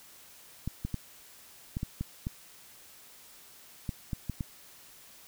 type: clicks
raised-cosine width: 5 ms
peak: -20 dBFS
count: 11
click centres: 0.676 / 0.85 / 0.943 / 1.769 / 1.831 / 2.01 / 2.269 / 3.892 / 4.132 / 4.297 / 4.408 s
effects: white hiss -54 dBFS RMS until 5.27 s